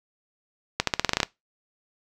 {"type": "accelerating click train", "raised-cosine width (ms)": 0.2, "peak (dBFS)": -3, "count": 10, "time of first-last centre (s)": [0.8, 1.231], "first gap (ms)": 73, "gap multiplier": 0.89, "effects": ["noise-tail reverb RT60 0.2 s tail -21 dB re dry"]}